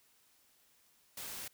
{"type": "noise", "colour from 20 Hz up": "white", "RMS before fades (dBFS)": -44, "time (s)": [1.17, 1.48], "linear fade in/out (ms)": 5, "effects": ["white hiss -69 dBFS RMS until 1.53 s"]}